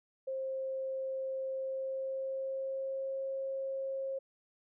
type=tone with pitch glide; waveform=sine; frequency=530 to 537.7 Hz; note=C5 to C5; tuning=+22 to +47 cents; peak=-34 dBFS; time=0.27-4.19 s; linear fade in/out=10 ms; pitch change=+25 cents; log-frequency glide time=1.52-3.22 s; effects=none